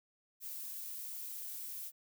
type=noise; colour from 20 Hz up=violet; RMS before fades=-44 dBFS; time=0.4-1.92 s; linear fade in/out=50 ms; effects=none